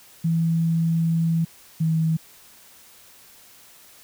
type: tone pair in turn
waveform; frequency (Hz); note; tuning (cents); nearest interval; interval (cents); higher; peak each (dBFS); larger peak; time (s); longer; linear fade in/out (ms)
sine; 164.81 / 160.95; E3 / E3; 0 / -41; unison; 41; first; -18; neither; 0.24-1.45 / 1.8-2.17; first; 10
effects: white hiss -50 dBFS RMS until 4.03 s